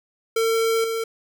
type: tone with level steps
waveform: square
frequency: 452.4 Hz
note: A4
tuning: 48 cents sharp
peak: -19 / -24 dBFS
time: 0.36-1.04 s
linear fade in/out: 5 ms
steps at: 0.84 s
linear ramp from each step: 2 ms
effects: none